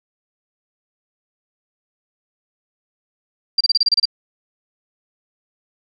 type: tone bursts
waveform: sine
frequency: 4728 Hz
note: D8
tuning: 11 cents sharp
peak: -11 dBFS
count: 9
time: 3.58-4.055 s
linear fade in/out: 5 ms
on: 27 ms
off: 29 ms
effects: none